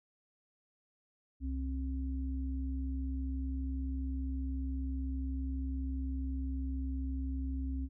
sine tone pair together, 65.89 / 266.4 Hz, C2 / C4, +13 / +31 cents, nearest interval 2 octaves, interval 2418 cents, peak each -34 / -40 dBFS, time 1.4-7.89 s, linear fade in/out 50 ms, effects none

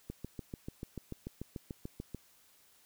click train, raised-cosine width 3 ms, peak -27 dBFS, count 15, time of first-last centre 0.1-2.147 s, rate 6.84 Hz, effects white hiss -65 dBFS RMS until 2.85 s

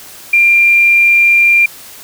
sine tone, 2385 Hz, D7, 26 cents sharp, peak -5 dBFS, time 0.33-1.66 s, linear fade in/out 5 ms, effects white hiss -34 dBFS RMS until 2.03 s

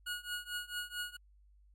25% pulse tone with tremolo, 1450 Hz, F#6, 35 cents flat, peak -31 dBFS, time 0.06-1.17 s, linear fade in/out 10 ms, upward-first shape triangle, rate 4.5 Hz, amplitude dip 95%, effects added 50 Hz sine -60 dBFS peak until 1.74 s + MP3 64 kbps

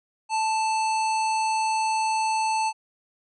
harmonic tone with a mistuned harmonic, 880 Hz, A5, in tune, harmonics 1 / 3 / 5 / 7 / 9 / 10, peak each -22 / -32 / -36 / -39 / -41 / -42 dBFS, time 0.29-2.73 s, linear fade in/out 50 ms, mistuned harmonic 9, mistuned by -17 cents, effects none

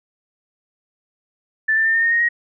sine tone with pitch steps, 1760 / 1780.5 / 1801.1 / 1822.1 / 1843.2 / 1864.7 / 1886.3 Hz, A6 / A6 / A6 / A#6 / A#6 / A#6 / A#6, 0 / +20 / +40 / -40 / -20 / 0 / +20 cents, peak -14 dBFS, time 1.68-2.289 s, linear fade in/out 10 ms, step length 87 ms, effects none

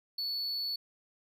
triangle tone, 4435 Hz, C#8, in tune, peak -31 dBFS, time 0.18-0.76 s, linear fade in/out 5 ms, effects none

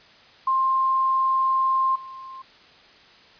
sine tone with level steps, 1056 Hz, C6, 16 cents sharp, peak -18 / -36 dBFS, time 0.47-2.42 s, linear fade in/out 5 ms, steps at 1.95 s, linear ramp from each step 10 ms, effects white hiss -51 dBFS RMS until 3.39 s + resampled to 11025 Hz

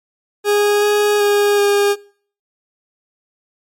40% pulse tone with pitch steps, 412.4 / 415.2 / 409.9 / 406.1 Hz, G#4 / G#4 / G#4 / G#4, -12 / 0 / -23 / -39 cents, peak -11 dBFS, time 0.44-1.96 s, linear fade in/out 50 ms, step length 380 ms, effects noise-tail reverb RT60 0.5 s tail -23 dB re dry + MP3 64 kbps

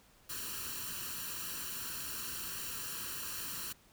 white noise with comb filter, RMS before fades -41 dBFS, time 0.29-3.73 s, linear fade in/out 10 ms, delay 0.7 ms, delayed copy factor +0.8, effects pink hiss -64 dBFS RMS until 3.92 s

